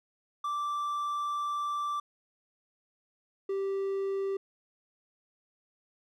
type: tone pair in turn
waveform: triangle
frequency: 1171 / 390.8 Hz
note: D6 / G4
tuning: -5 / -5 cents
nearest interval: octave + perfect fifth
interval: 1900 cents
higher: first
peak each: -28 / -27 dBFS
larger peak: second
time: 0.44-2 / 3.49-4.37 s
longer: first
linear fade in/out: 5 ms
effects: none